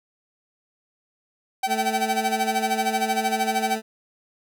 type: tone with tremolo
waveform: 45% pulse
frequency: 770 Hz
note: G5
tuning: 31 cents flat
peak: -19 dBFS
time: 1.63-3.76 s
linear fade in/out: 5 ms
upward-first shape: sine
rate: 13 Hz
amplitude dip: 90%
type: tone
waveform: 20% pulse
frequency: 220 Hz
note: A3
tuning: in tune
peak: -22 dBFS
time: 1.66-3.82 s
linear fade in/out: 50 ms
effects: none